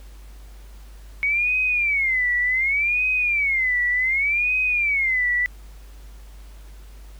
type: tone with vibrato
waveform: sine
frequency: 2216 Hz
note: C#7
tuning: 1 cent flat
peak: -18 dBFS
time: 1.23-5.46 s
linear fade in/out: 0 ms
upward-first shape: sine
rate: 0.67 Hz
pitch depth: 220 cents each way
effects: added 50 Hz sine -39 dBFS peak until 7.19 s + pink hiss -53 dBFS RMS until 7.19 s

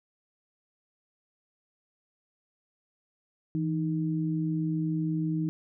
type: tone pair together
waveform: sine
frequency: 163.28 / 311.1 Hz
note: E3 / D#4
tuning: -16 / 0 cents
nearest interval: major seventh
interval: 1116 cents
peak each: -28 / -30 dBFS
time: 3.55-5.49 s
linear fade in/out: 0 ms
effects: none

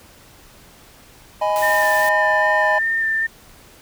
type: chord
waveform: triangle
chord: G# minor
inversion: second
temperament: just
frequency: 623 / 830.6 / 996.7 Hz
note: D#5 / G#5 / B5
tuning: +2 / 0 / +16 cents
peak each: -18 / -19 / -21 dBFS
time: 1.41-2.79 s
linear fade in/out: 10 ms
type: noise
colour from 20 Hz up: white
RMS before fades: -31 dBFS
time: 1.56-2.09 s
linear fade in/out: 0 ms
type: tone with vibrato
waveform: sine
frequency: 1800 Hz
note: A6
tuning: 39 cents sharp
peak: -17 dBFS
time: 1.62-3.27 s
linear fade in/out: 10 ms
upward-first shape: square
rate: 2.5 Hz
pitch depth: 13 cents each way
effects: pink hiss -47 dBFS RMS until 3.81 s

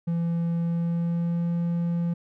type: tone with pitch glide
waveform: triangle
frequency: 168.8 to 170.86 Hz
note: E3 to F3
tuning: +41 to -38 cents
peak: -21 dBFS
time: 0.07-2.14 s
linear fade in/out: 10 ms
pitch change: +21 cents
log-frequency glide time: 0.62-1.51 s
effects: none

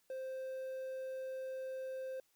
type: tone with quantisation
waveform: triangle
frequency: 523.3 Hz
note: C5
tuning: in tune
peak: -38 dBFS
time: 0.1-2.2 s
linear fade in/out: 2 ms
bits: 11
effects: white hiss -75 dBFS RMS until 2.35 s

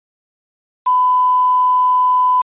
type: tone with quantisation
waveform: sine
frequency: 1003 Hz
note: B5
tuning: 26 cents sharp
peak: -10 dBFS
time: 0.86-2.42 s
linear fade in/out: 10 ms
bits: 5
effects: resampled to 8000 Hz

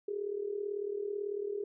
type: tone with amplitude modulation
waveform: sine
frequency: 407.6 Hz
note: G#4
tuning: 32 cents flat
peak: -30 dBFS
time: 0.08-1.64 s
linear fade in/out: 5 ms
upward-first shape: sine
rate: 38.1 Hz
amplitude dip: 75%
effects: none

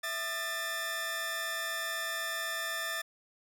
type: tone cluster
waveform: sawtooth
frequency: 658 / 1212 / 1774 Hz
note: E5 / D#6 / A6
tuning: -3 / -46 / +14 cents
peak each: -38 / -38 / -31 dBFS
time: 0.03-3.02 s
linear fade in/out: 10 ms
effects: none

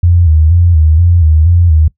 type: tone with vibrato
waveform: sine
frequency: 82.41 Hz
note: E2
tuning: in tune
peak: -4 dBFS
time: 0.03-1.88 s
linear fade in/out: 5 ms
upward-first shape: square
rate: 2.1 Hz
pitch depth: 88 cents each way
effects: noise-tail reverb RT60 0.1 s tail -20 dB re dry

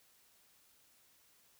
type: silence
effects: white hiss -68 dBFS RMS until 1.59 s

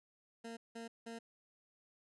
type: tone bursts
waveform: 20% pulse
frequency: 229.9 Hz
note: A#3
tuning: 24 cents flat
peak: -40 dBFS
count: 3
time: 0.44-1.19 s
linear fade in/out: 10 ms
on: 130 ms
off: 180 ms
effects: resampled to 24000 Hz

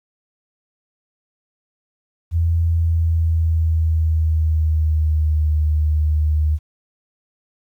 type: tone with pitch glide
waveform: sine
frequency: 83.4 to 76.48 Hz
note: E2 to D#2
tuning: +21 to -29 cents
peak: -14 dBFS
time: 2.31-6.59 s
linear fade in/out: 50 ms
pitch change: -150 cents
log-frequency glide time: 2.64-5.53 s
effects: 9-bit

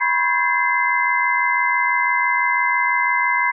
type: tone cluster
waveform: sine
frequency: 980 / 1066 / 1584 / 1700 / 2065 Hz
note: B5 / C6 / G6 / G#6 / C7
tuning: -14 / +32 / +18 / +40 / -23 cents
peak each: -20 / -25 / -26 / -27 / -19 dBFS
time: 0-3.52 s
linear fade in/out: 20 ms
effects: none

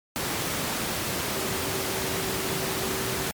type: tone in noise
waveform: sine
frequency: 382.9 Hz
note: G4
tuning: 41 cents flat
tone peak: -34 dBFS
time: 1.36-3.28 s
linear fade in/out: 0 ms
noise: pink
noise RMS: -28 dBFS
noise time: 0.16-3.31 s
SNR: -9 dB
effects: high-pass 100 Hz 12 dB/octave + MP3 96 kbps

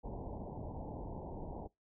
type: low-pass noise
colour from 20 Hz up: pink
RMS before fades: -44 dBFS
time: 0.03-1.68 s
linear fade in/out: 20 ms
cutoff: 950 Hz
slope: 96 dB/octave
effects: noise-tail reverb RT60 0.2 s tail -24 dB re dry

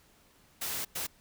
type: noise bursts at uneven times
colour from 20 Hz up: white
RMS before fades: -35 dBFS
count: 2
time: 0.61-0.85 / 0.95-1.07 s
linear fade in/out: 10 ms
effects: pink hiss -63 dBFS RMS until 1.2 s

